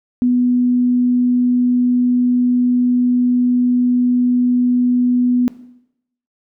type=tone; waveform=sine; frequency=246.9 Hz; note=B3; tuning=in tune; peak=-11 dBFS; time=0.22-5.48 s; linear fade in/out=0 ms; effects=noise-tail reverb RT60 0.8 s tail -17 dB re dry